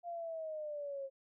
sine linear sweep, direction down, 698.5 to 536 Hz, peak -39 dBFS, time 0.03-1.1 s, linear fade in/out 50 ms, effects none

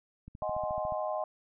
click train, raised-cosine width 5 ms, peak -33 dBFS, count 10, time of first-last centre 0.28-0.923 s, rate 14 Hz
sine chord, Ab dominant seventh, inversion second, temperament equal, 622.3 / 740 / 830.6 / 1046.5 Hz, Eb5 / Gb5 / Ab5 / C6, 0 / 0 / 0 / 0 cents, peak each -33 / -37 / -39 / -39 dBFS, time 0.42-1.24 s, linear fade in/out 2 ms
effects none

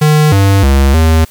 square tone with pitch steps, 152.1 / 98.3 / 68.4 / 80.3 Hz, D#3 / G2 / C#2 / E2, -39 / +5 / -23 / -45 cents, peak -6 dBFS, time 0.01-1.25 s, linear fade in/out 10 ms, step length 310 ms, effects white hiss -40 dBFS RMS until 1.3 s

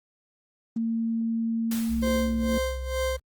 sine tone, 227.6 Hz, A#3, 41 cents flat, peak -24 dBFS, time 0.76-2.58 s, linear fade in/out 5 ms
white noise with exponential decay, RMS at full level -34 dBFS, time 1.71-2.45 s, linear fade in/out 5 ms, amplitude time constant 160 ms
sine tone with vibrato, 63.8 Hz, C2, 43 cents flat, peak -30 dBFS, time 1.88-3.2 s, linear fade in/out 50 ms, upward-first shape sine, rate 1.2 Hz, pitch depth 14 cents each way
40% pulse tone with tremolo, 521 Hz, C5, 7 cents flat, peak -24 dBFS, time 2.02-3.17 s, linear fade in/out 10 ms, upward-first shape sine, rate 2.2 Hz, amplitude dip 85%
effects Opus 24 kbps

